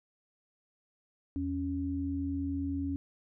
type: tone pair together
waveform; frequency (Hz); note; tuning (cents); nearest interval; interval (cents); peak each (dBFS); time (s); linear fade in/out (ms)
sine; 82.54 / 277.2; E2 / C#4; +3 / 0; octave + major sixth; 2097; -36 / -32; 1.36-2.96; 0
effects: none